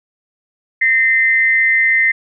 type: tone pair together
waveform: sine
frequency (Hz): 1833 / 2069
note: A#6 / C7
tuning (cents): -30 / -20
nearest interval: major second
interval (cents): 210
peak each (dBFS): -14 / -12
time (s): 0.81-2.12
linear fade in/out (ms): 10
effects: none